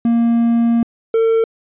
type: tone pair in turn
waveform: triangle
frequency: 233.1 / 451.6 Hz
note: A#3 / A4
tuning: 0 / +45 cents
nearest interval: major seventh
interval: 1145 cents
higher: second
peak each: -9 dBFS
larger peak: neither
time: 0.05-0.83 / 1.14-1.44 s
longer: first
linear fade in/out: 2 ms
effects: resampled to 8000 Hz